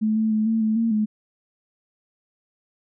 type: tone with pitch steps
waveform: sine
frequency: 216.6 / 219.7 / 216 / 224.1 / 218 / 228.4 / 213.7 Hz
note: A3 / A3 / A3 / A3 / A3 / A#3 / G#3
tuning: -27 / -2 / -32 / +32 / -16 / -35 / +50 cents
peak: -18 dBFS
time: 0.01-1.06 s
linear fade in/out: 20 ms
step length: 150 ms
effects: none